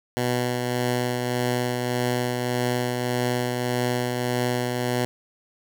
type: tone with tremolo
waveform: 10% pulse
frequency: 123.5 Hz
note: B2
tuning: in tune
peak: -13 dBFS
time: 0.17-5.05 s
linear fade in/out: 0 ms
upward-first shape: triangle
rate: 1.7 Hz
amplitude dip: 35%
effects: none